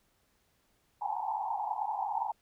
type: band-pass noise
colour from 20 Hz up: pink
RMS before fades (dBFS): -34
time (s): 1.01-2.32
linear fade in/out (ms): 5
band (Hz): 770 to 940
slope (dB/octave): 96
effects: pink hiss -72 dBFS RMS until 2.41 s